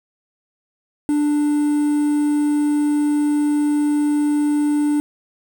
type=tone with quantisation; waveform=triangle; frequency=295 Hz; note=D4; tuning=8 cents sharp; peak=-13 dBFS; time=1.09-5 s; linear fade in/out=0 ms; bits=6; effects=none